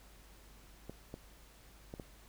clicks, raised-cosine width 2 ms, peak -30 dBFS, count 4, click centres 0.896 / 1.141 / 1.939 / 1.998 s, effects added 50 Hz sine -59 dBFS peak until 2.28 s + pink hiss -61 dBFS RMS until 2.28 s

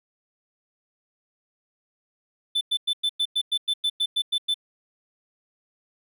triangle tone bursts, 3520 Hz, A7, in tune, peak -19 dBFS, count 13, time 2.55-4.543 s, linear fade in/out 10 ms, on 61 ms, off 100 ms, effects none

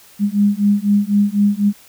sine beating tone pair, 202.1 / 206.1 Hz, G#3 / G#3, -47 / -13 cents, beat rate 4 Hz, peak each -15 dBFS, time 0.19-1.73 s, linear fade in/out 50 ms, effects white hiss -46 dBFS RMS until 1.88 s

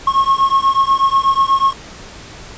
triangle beating tone pair, 1083 / 1091.2 Hz, C#6 / C#6, -41 / -28 cents, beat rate 8.2 Hz, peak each -12 dBFS, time 0.07-1.73 s, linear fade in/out 5 ms, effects pink hiss -35 dBFS RMS until 2.57 s + resampled to 16000 Hz

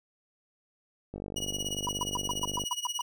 click train, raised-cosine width 2 ms, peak -25 dBFS, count 75, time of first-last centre 1.14-2.638 s, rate 49.4 Hz
25% pulse tone with tremolo, 2908 Hz, F#7, 31 cents flat, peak -26 dBFS, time 1.36-3.02 s, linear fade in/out 10 ms, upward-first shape sine, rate 17 Hz, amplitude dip 85%
triangle tone bursts, 982 Hz, B5, 10 cents flat, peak -26 dBFS, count 9, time 1.87-3.01 s, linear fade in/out 2 ms, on 20 ms, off 120 ms
effects none

